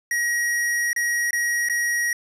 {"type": "tone with dropouts", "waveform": "square", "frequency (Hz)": 1900, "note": "A#6", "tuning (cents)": 33, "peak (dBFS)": -21, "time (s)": [0.11, 2.13], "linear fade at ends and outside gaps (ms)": 2, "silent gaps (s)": [[0.931, 0.962], [1.308, 1.33], [1.687, 1.697]], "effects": ["resampled to 32000 Hz"]}